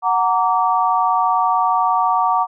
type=chord; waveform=sine; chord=Gb augmented; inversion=none; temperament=just; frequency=740 / 925 / 1156.2 Hz; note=Gb5 / Bb5 / D6; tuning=0 / -14 / -27 cents; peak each=-18 dBFS; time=0.02-2.47 s; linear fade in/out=50 ms; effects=none